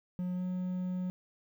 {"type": "tone with pitch glide", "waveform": "triangle", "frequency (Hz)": [180.5, 182.49], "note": ["F#3", "F#3"], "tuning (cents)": [-43, -24], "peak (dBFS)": -30, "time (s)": [0.19, 1.1], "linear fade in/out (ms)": 0, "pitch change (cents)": 19, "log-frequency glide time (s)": [0.34, 0.43], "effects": ["11-bit"]}